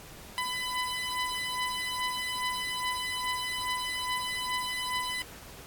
15% pulse beating tone pair, 1000 / 1002.4 Hz, B5 / B5, +21 / +25 cents, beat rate 2.4 Hz, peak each -28 / -26 dBFS, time 0.38-5.22 s, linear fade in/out 0 ms, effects pink hiss -48 dBFS RMS until 5.66 s + AAC 64 kbps

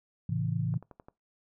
sine chord, A major, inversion none, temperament equal with one note detuned, 110 / 135.5 / 164.81 Hz, A2 / C#3 / E3, 0 / -39 / 0 cents, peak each -32 dBFS, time 0.29-0.78 s, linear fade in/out 5 ms
click train, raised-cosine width 1 ms, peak -34 dBFS, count 5, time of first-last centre 0.74-1.085 s, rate 11.6 Hz
effects noise-tail reverb RT60 0.2 s tail -21 dB re dry

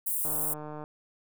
white high-pass noise, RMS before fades -30 dBFS, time 0.06-0.54 s, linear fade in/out 10 ms, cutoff 8500 Hz, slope 48 dB/octave
click train, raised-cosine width 1 ms, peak -27 dBFS, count 90, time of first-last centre 0.25-0.839 s, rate 151 Hz
effects none

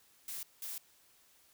blue noise bursts at uneven times, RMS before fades -42 dBFS, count 2, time 0.28-0.43 / 0.62-0.78 s, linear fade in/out 2 ms, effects white hiss -66 dBFS RMS until 1.53 s

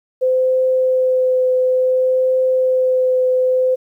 sine tone with vibrato, 513 Hz, C5, 34 cents flat, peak -12 dBFS, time 0.21-3.76 s, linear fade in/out 20 ms, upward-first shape triangle, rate 0.57 Hz, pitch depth 12 cents each way, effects 9-bit

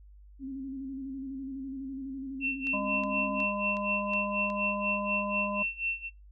sine tone with vibrato, 268.7 Hz, C4, 46 cents sharp, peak -35 dBFS, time 0.39-3.46 s, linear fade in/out 50 ms, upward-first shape square, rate 12 Hz, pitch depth 38 cents each way
sine tone with tremolo, 2700 Hz, E7, 41 cents sharp, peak -28 dBFS, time 2.4-6.1 s, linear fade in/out 50 ms, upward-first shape sine, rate 4.1 Hz, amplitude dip 90%
click train, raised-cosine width 0.2 ms, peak -29 dBFS, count 6, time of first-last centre 2.67-4.502 s, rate 2.73 Hz
harmonic tone, 203.3 Hz, G#3, 37 cents flat, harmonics 1 / 3 / 5, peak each -35 / -35 / -35 dBFS, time 2.73-5.63 s, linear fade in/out 10 ms
effects noise-tail reverb RT60 0.2 s tail -18 dB re dry + added 50 Hz sine -50 dBFS peak until 6.31 s

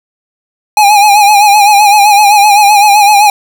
square tone with vibrato, 825 Hz, G#5, 12 cents flat, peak -3 dBFS, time 0.77-3.3 s, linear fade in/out 2 ms, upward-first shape sine, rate 7.8 Hz, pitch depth 62 cents each way, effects none

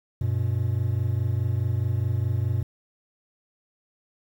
triangle tone pair together, 95.32 / 120.1 Hz, G2 / B2, -48 / -48 cents, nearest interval major third, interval 400 cents, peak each -23 dBFS, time 0.21-2.63 s, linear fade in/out 5 ms, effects 9-bit

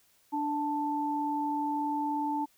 sine tone pair together, 293.7 / 881.6 Hz, D4 / A5, 0 / +3 cents, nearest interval octave + perfect fifth, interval 1903 cents, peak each -32 / -30 dBFS, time 0.32-2.46 s, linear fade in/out 20 ms, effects white hiss -66 dBFS RMS until 2.57 s

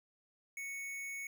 square tone with amplitude modulation, 2217 Hz, C#7, in tune, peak -40 dBFS, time 0.57-1.27 s, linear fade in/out 2 ms, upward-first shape sine, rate 257 Hz, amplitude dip 25%, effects none

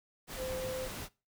sine tone in noise, 517 Hz, C5, 21 cents flat, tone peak -36 dBFS, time 0.36-0.89 s, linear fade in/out 50 ms, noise pink, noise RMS -42 dBFS, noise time 0.27-1.09 s, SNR +3 dB, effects noise-tail reverb RT60 0.3 s tail -22 dB re dry

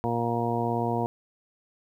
harmonic tone, 117.8 Hz, A#2, 19 cents sharp, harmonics 1 / 2 / 3 / 4 / 5 / 6 / 7 / 8, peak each -31 / -31 / -33 / -32 / -40 / -31 / -40 / -32 dBFS, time 0.04-1.06 s, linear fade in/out 0 ms, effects 10-bit

